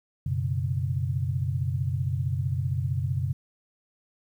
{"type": "chord", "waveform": "sine", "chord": "F# suspended fourth", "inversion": "none", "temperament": "just", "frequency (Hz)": [92.5, 123.33, 138.75], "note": ["F#2", "B2", "C#3"], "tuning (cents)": [0, -2, 2], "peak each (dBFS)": -29, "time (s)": [0.26, 3.33], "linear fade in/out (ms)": 5, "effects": ["10-bit"]}